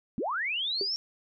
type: linear sweep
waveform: sine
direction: up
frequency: 176.5 to 5570 Hz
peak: -28 dBFS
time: 0.18-0.96 s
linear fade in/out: 0 ms
type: tone with exponential decay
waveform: sine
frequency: 395 Hz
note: G4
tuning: 13 cents sharp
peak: -26 dBFS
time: 0.81-0.89 s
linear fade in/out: 2 ms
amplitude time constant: 16 ms
effects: none